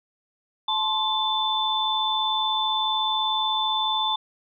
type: tone cluster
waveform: sine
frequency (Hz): 871 / 1055 / 3526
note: A5 / C6 / A7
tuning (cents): -18 / +14 / +3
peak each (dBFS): -26 / -29 / -24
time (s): 0.68-4.16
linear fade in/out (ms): 5
effects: none